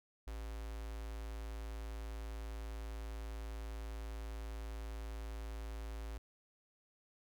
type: tone with notch filter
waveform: square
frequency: 55 Hz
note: A1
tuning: in tune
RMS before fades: -44 dBFS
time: 0.27-6.18 s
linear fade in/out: 5 ms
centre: 180 Hz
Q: 1.2
effects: none